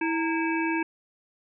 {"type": "harmonic tone with a mistuned harmonic", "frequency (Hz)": 326.6, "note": "E4", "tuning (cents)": -16, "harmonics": [1, 3, 5, 7, 8], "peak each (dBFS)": [-26, -31, -33, -34, -35], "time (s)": [0.01, 0.83], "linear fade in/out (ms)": 5, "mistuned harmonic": 3, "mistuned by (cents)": -110, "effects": []}